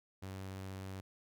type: tone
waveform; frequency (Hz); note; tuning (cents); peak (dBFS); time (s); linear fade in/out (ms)
sawtooth; 95.6; G2; -43; -39; 0.22-1.01; 10
effects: none